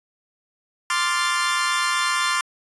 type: chord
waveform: sawtooth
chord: D minor seventh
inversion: third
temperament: equal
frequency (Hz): 1046.5 / 1174.7 / 1396.9 / 1760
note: C6 / D6 / F6 / A6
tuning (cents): 0 / 0 / 0 / 0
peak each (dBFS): -20 / -23 / -22 / -23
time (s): 0.9-2.41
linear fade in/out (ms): 2
effects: resampled to 24000 Hz